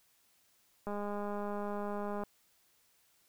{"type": "click train", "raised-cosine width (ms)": 1, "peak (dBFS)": -26, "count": 281, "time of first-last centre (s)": [0.87, 2.236], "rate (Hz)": 205, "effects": ["white hiss -70 dBFS RMS until 3.28 s"]}